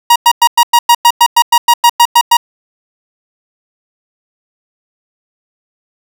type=tone bursts; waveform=45% pulse; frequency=949 Hz; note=A#5; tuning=31 cents sharp; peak=-3 dBFS; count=15; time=0.1-2.37 s; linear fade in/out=5 ms; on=58 ms; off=100 ms; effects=none